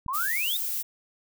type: click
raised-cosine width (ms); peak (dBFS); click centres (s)
5; -26; 0.063
type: exponential sweep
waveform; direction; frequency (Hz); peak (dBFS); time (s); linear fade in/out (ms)
sine; up; 974 to 3800; -27; 0.08-0.57; 5
type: noise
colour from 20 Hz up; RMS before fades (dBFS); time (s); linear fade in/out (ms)
violet; -30; 0.13-0.83; 20
effects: none

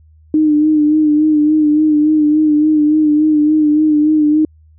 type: tone with vibrato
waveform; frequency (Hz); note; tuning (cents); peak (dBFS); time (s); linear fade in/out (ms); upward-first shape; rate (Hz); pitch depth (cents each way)
sine; 304.1; D#4; -40; -8; 0.34-4.45; 2; sine; 3.5; 38
effects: added 78 Hz sine -43 dBFS peak until 4.78 s

